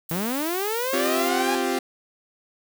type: noise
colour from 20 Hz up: violet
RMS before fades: -33 dBFS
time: 0.09-1.29 s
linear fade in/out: 5 ms
type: linear sweep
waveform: sawtooth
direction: up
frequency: 156.1 to 830.6 Hz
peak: -21 dBFS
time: 0.11-1.55 s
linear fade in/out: 0 ms
type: chord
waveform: sawtooth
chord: C suspended fourth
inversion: none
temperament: equal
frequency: 261.6 / 349.2 / 392 Hz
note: C4 / F4 / G4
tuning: 0 / 0 / 0 cents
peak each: -23 dBFS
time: 0.93-1.79 s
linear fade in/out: 5 ms
effects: none